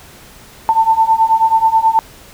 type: beating tone pair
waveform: sine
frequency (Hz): 888 / 897.3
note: A5 / A5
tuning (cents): +16 / +34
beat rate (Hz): 9.3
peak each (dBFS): -13 / -11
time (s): 0.69-1.99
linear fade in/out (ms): 0
effects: pink hiss -40 dBFS RMS until 2.33 s